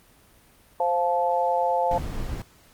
sine chord, F major, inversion second, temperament equal with one note detuned, 523.3 / 698.5 / 869.9 Hz, C5 / F5 / A5, 0 / 0 / -20 cents, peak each -25 / -25 / -24 dBFS, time 0.8-1.98 s, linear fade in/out 2 ms
brown noise, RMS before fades -30 dBFS, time 1.91-2.42 s, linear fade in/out 2 ms
effects pink hiss -56 dBFS RMS until 2.73 s + Opus 32 kbps

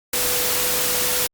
sine tone in noise, 493.9 Hz, B4, in tune, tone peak -30 dBFS, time 0.13-1.27 s, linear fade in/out 5 ms, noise white, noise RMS -21 dBFS, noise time 0.13-1.27 s, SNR -12 dB, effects Opus 48 kbps

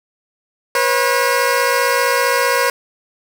15% pulse tone pair together, 485.9 / 541.2 Hz, B4 / C#5, -28 / -42 cents, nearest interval major second, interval 186 cents, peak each -10 dBFS, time 0.75-2.7 s, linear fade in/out 2 ms, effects none

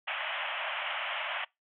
white band-pass noise, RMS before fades -35 dBFS, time 0.07-1.45 s, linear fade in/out 10 ms, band 570 to 3200 Hz, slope 96 dB/octave, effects noise-tail reverb RT60 0.2 s tail -24 dB re dry

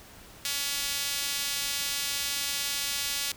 sawtooth tone with high-pass filter, 282.4 Hz, C#4, 32 cents sharp, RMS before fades -31 dBFS, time 0.45-3.32 s, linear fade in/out 0 ms, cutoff 3400 Hz, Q 0.82, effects pink hiss -50 dBFS RMS until 3.36 s

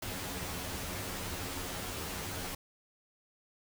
pink noise with comb filter, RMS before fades -39 dBFS, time 0.02-2.55 s, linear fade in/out 5 ms, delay 11 ms, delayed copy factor +0.75, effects none

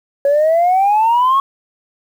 sine exponential sweep, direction up, 554.4 to 1108.7 Hz, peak -8 dBFS, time 0.25-1.4 s, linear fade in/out 2 ms, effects tanh soft clip ceiling -7 dBFS + 7-bit

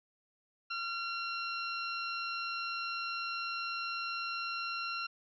20% pulse tone, 1372 Hz, F6, 31 cents flat, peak -30 dBFS, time 0.7-5.07 s, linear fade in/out 10 ms, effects resampled to 16000 Hz

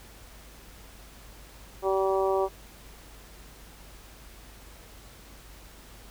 harmonic tone, 192.2 Hz, G3, 34 cents flat, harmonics 2 / 3 / 4 / 5 / 6, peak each -25 / -29 / -31 / -33 / -35 dBFS, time 1.82-2.49 s, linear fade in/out 50 ms, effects added 50 Hz sine -50 dBFS peak until 6.1 s + pink hiss -51 dBFS RMS until 6.1 s

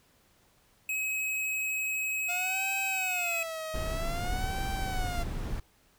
square tone, 2552 Hz, D#7, 43 cents sharp, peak -30 dBFS, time 0.89-3.43 s, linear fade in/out 2 ms
sawtooth tone with vibrato, 702 Hz, F5, 9 cents sharp, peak -31 dBFS, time 2.28-5.24 s, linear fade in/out 20 ms, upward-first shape sine, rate 0.52 Hz, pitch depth 180 cents each way
brown noise, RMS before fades -33 dBFS, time 3.74-5.6 s, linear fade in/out 5 ms
effects pink hiss -65 dBFS RMS until 5.98 s

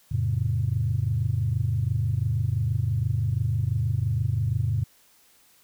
sine chord, F augmented, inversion none, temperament equal with one note detuned, 87.31 / 110 / 136.05 Hz, F2 / A2 / C#3, 0 / 0 / -32 cents, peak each -28 / -24 / -27 dBFS, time 0.11-4.84 s, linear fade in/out 10 ms, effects tanh soft clip ceiling -13 dBFS + white hiss -59 dBFS RMS until 5.63 s

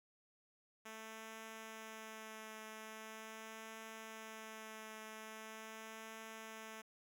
5% pulse tone with vibrato, 220 Hz, A3, in tune, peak -38 dBFS, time 0.85-6.82 s, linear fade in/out 10 ms, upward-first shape triangle, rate 0.42 Hz, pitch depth 16 cents each way, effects none

